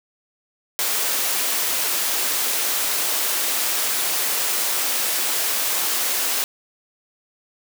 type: high-pass noise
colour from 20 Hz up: white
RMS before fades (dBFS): -22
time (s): 0.79-6.44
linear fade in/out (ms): 0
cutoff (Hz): 340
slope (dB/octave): 12
effects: none